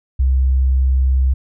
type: tone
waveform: sine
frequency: 65.41 Hz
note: C2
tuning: in tune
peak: -11 dBFS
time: 0.19-1.34 s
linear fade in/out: 10 ms
effects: none